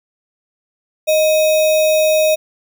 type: tone with sample-and-hold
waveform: sine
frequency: 622.3 Hz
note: D#5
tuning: in tune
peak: -10 dBFS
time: 1.07-2.36 s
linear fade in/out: 20 ms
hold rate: 3150 Hz
effects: none